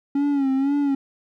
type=tone with vibrato; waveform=triangle; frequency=276.3 Hz; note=C#4; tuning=6 cents flat; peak=-16 dBFS; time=0.15-0.95 s; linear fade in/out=5 ms; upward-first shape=sine; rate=2 Hz; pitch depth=72 cents each way; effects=none